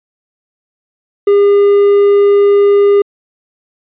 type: tone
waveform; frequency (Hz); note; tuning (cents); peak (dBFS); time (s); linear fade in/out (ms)
triangle; 404.5; G#4; -46; -3; 1.27-3.02; 5
effects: resampled to 8000 Hz